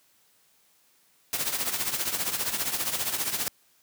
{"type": "noise with tremolo", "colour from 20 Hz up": "white", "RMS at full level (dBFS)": -26, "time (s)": [1.33, 3.48], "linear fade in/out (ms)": 0, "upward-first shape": "triangle", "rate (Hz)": 15, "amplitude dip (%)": 75, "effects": ["white hiss -64 dBFS RMS until 3.82 s", "high-pass 80 Hz 12 dB/octave"]}